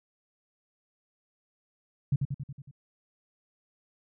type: tone with echo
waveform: sine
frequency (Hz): 138.59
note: C#3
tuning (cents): 0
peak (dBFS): -21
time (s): 2.12-2.16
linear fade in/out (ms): 5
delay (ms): 92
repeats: 6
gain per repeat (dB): -4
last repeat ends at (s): 2.712
effects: none